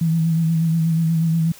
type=tone with vibrato; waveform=sine; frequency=163.4 Hz; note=E3; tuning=15 cents flat; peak=-15 dBFS; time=0.01-1.52 s; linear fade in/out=5 ms; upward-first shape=sine; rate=8.3 Hz; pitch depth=36 cents each way; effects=white hiss -44 dBFS RMS until 1.59 s